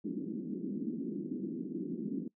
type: band-pass noise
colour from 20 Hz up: white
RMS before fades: -38 dBFS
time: 0.04-2.28 s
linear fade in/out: 5 ms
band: 180 to 340 Hz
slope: 48 dB/octave
effects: noise-tail reverb RT60 0.1 s tail -22 dB re dry